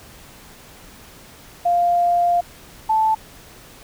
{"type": "tone pair in turn", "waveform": "sine", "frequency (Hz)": [698.5, 877], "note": ["F5", "A5"], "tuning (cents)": [0, -6], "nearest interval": "major third", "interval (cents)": 394, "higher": "second", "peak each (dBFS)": -14, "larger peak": "neither", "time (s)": [[1.65, 2.41], [2.89, 3.15]], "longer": "first", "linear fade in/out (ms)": 10, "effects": ["pink hiss -44 dBFS RMS until 3.83 s"]}